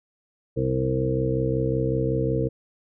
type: harmonic tone with a mistuned harmonic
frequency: 65.41 Hz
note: C2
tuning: in tune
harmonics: 1 / 2 / 3 / 4 / 5 / 7 / 8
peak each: -34 / -25 / -35 / -33 / -29 / -26 / -31 dBFS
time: 0.56-2.49 s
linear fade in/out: 20 ms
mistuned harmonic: 1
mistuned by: +24 cents
effects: none